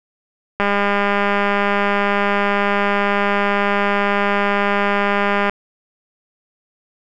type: click train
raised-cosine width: 0.5 ms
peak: -3 dBFS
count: 990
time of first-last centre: 0.6-5.496 s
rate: 202 Hz
effects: none